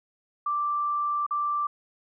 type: tone with dropouts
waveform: sine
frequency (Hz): 1174.7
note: D6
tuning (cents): 0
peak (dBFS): -24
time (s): 0.46-1.67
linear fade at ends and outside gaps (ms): 5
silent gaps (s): 1.265-1.308
effects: none